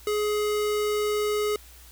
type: tone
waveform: square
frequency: 420 Hz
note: G#4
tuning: 19 cents sharp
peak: -24 dBFS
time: 0.07-1.56 s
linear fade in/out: 2 ms
effects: added 60 Hz sine -49 dBFS peak until 1.91 s + white hiss -51 dBFS RMS until 1.91 s